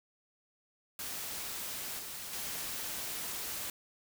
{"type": "noise with level steps", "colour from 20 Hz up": "white", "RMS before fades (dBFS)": [-40, -43, -39], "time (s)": [0.99, 3.7], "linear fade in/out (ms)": 2, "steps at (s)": [1.99, 2.33], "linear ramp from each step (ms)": 2, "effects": []}